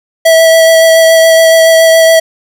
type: tone with vibrato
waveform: square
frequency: 652 Hz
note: E5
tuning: 19 cents flat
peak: -3 dBFS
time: 0.25-2.2 s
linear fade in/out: 10 ms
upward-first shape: sine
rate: 7.1 Hz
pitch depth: 11 cents each way
effects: none